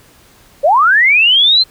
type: linear sweep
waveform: sine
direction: up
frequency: 515 to 4186 Hz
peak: -6 dBFS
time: 0.63-1.64 s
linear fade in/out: 20 ms
effects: pink hiss -46 dBFS RMS until 1.7 s